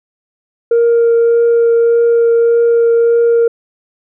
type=tone with vibrato; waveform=sine; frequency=466.2 Hz; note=A#4; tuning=in tune; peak=-5 dBFS; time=0.71-3.48 s; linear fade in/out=5 ms; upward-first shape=triangle; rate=1.7 Hz; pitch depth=9 cents each way; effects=tanh soft clip ceiling -5 dBFS